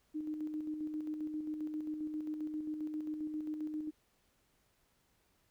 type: tone with tremolo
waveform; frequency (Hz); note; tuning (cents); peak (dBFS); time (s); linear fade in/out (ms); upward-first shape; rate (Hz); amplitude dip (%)
sine; 306.7; D#4; -25; -35; 0.14-3.91; 20; square; 7.5; 40
effects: pink hiss -74 dBFS RMS until 5.5 s